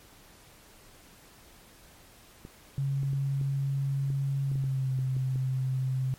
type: clicks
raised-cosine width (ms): 3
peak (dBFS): -30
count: 11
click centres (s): 2.451 / 3.032 / 3.132 / 3.413 / 4.103 / 4.516 / 4.556 / 4.641 / 4.99 / 5.166 / 5.358
type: tone with pitch glide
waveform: sine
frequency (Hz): 137.7 to 130.72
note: C#3 to C3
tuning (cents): -11 to -1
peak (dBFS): -26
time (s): 2.78-6.14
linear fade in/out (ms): 0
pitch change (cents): -90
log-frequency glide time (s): 4.44-4.95
effects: pink hiss -55 dBFS RMS until 6.18 s + MP3 64 kbps